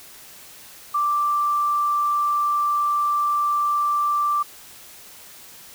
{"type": "tone", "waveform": "sine", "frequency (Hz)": 1174.7, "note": "D6", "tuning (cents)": 0, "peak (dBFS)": -18, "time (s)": [0.94, 4.43], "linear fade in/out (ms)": 10, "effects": ["white hiss -44 dBFS RMS until 5.74 s"]}